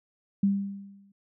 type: tone with exponential decay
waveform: sine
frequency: 198.4 Hz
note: G3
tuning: 21 cents sharp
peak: -18 dBFS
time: 0.43-1.12 s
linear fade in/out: 5 ms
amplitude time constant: 150 ms
effects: none